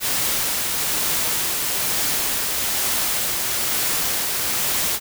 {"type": "noise with tremolo", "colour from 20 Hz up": "white", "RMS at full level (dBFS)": -21, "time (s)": [0, 5], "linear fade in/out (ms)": 50, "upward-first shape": "triangle", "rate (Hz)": 1.1, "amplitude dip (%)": 25, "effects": []}